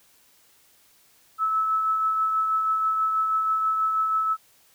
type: tone with tremolo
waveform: sine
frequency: 1303 Hz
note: E6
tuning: 20 cents flat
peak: -19 dBFS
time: 1.38-4.37 s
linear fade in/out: 50 ms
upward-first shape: triangle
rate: 6.2 Hz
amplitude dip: 35%
effects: white hiss -59 dBFS RMS until 4.74 s